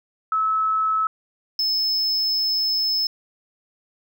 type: tone pair in turn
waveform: sine / triangle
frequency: 1298 / 5221 Hz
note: E6 / E8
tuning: -27 / -17 cents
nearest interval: 2 octaves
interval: 2410 cents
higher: second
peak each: -18 dBFS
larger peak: neither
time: 0.32-1.07 / 1.59-3.07 s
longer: second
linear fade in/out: 2 ms
effects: none